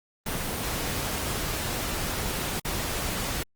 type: noise with dropouts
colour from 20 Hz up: pink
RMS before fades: -30 dBFS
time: 0.26-3.43 s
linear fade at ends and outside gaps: 5 ms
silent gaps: 2.599-2.648 s
effects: Opus 24 kbps